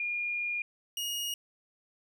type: tone pair in turn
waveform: sine / sawtooth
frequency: 2422 / 2872 Hz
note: D#7 / F7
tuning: -47 / +48 cents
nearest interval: minor third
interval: 295 cents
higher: second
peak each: -30 / -29 dBFS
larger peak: second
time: 0-0.62 / 0.97-1.34 s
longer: first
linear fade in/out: 2 ms
effects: none